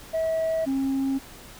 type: tone pair in turn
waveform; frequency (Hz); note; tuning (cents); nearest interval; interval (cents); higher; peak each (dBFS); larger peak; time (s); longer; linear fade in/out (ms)
sine; 646 / 270; E5 / C#4; -35 / -45; octave + minor third; 1510; first; -20; neither; 0.13-0.66 / 0.66-1.19; neither; 20
effects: tanh soft clip ceiling -21 dBFS + pink hiss -45 dBFS RMS until 1.59 s

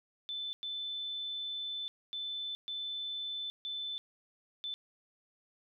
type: tone bursts at uneven times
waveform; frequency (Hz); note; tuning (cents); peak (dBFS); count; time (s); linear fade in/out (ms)
sine; 3520; A7; 0; -36; 6; 0.29-0.53 / 0.63-1.88 / 2.13-2.55 / 2.68-3.5 / 3.65-3.98 / 4.64-4.74; 0
effects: none

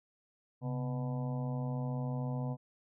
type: harmonic tone with a mistuned harmonic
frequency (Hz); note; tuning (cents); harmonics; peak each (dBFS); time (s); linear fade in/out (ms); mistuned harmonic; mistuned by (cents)
124.2; B2; +10; 1 / 2 / 4 / 5 / 6 / 7 / 8; -34 / -40 / -46 / -48 / -50 / -51 / -52; 0.61-2.57; 50; 1; +140
effects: none

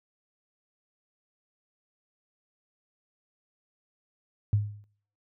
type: tone with exponential decay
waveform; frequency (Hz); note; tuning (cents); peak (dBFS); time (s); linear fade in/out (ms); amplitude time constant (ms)
sine; 103.83; G#2; 0; -17; 4.53-4.84; 0; 67
effects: noise-tail reverb RT60 0.6 s tail -24 dB re dry + high-pass 60 Hz 12 dB/octave

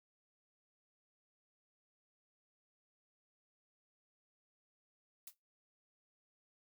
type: noise with exponential decay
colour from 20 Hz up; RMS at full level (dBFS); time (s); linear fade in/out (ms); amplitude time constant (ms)
blue; -44; 5.27-5.35; 5; 16
effects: noise-tail reverb RT60 0.2 s tail -20 dB re dry

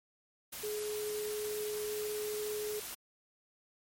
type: tone in noise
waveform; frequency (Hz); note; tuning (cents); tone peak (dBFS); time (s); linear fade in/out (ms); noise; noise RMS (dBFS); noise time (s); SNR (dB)
sine; 422.3; G#4; +29; -35; 0.63-2.8; 10; white; -43; 0.52-2.95; +5
effects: MP3 64 kbps

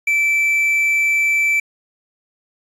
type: tone with quantisation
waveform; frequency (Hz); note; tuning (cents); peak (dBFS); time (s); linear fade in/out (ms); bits
triangle; 2325; D7; -18; -12; 0.07-1.6; 5; 7
effects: resampled to 32000 Hz

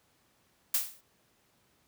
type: noise with exponential decay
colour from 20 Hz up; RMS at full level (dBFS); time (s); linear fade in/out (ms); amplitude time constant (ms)
blue; -24; 0.74-1.01; 5; 58
effects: pink hiss -69 dBFS RMS until 1.87 s + high-pass 80 Hz 12 dB/octave

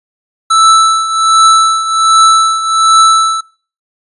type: tone with tremolo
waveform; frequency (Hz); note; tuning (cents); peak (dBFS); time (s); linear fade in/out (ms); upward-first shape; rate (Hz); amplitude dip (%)
square; 1318.5; E6; 0; -3; 0.5-3.41; 10; triangle; 1.3; 75
effects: noise-tail reverb RT60 0.4 s tail -23 dB re dry + resampled to 24000 Hz

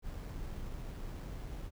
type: noise with sample-and-hold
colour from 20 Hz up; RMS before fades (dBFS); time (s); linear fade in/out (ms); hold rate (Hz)
brown; -42; 0.02-1.71; 50; 6300
effects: none

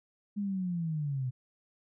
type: linear sweep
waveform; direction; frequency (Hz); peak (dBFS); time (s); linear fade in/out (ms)
sine; down; 207.7 to 123.47; -30; 0.36-1.31; 20
effects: none

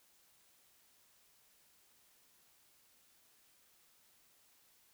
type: silence
effects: white hiss -69 dBFS RMS until 4.93 s

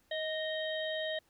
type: harmonic tone with a mistuned harmonic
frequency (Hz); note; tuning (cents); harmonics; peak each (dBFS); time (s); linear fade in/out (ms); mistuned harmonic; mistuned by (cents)
629; D#5; +19; 1 / 3 / 5 / 6; -35 / -40 / -42 / -43; 0.11-1.19; 5; 3; -28
effects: pink hiss -71 dBFS RMS until 1.29 s

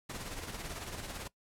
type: noise with tremolo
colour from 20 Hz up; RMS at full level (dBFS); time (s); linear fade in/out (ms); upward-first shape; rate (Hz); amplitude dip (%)
pink; -40; 0.09-1.28; 10; sine; 18; 50
effects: noise-tail reverb RT60 0.1 s tail -20 dB re dry + low-pass 12000 Hz 12 dB/octave

